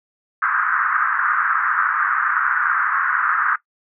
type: band-pass noise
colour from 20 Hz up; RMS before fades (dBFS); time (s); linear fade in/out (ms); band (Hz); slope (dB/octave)
pink; -19; 0.42-3.56; 5; 1200 to 1600; 48
effects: noise-tail reverb RT60 0.1 s tail -17 dB re dry